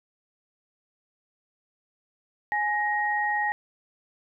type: tone pair together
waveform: sine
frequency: 836 / 1880.1 Hz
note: G#5 / A#6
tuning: +11 / +14 cents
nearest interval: octave + major second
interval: 1403 cents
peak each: -26 dBFS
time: 2.52-3.52 s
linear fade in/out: 0 ms
effects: none